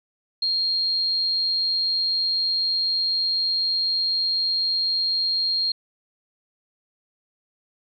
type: tone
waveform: sine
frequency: 4228 Hz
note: C8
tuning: 17 cents sharp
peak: -20 dBFS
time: 0.42-5.72 s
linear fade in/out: 5 ms
effects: none